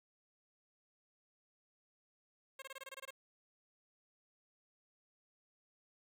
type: tone bursts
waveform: 10% pulse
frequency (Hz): 537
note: C5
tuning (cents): +45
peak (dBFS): -38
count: 10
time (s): 2.59-3.107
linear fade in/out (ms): 5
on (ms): 31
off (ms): 23
effects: 13-bit